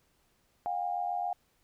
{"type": "tone pair together", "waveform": "sine", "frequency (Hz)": [713, 800.3], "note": ["F5", "G5"], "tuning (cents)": [36, 36], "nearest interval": "major second", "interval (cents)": 200, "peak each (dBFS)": [-32, -34], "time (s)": [0.66, 1.33], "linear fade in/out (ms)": 0, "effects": ["pink hiss -71 dBFS RMS until 1.63 s"]}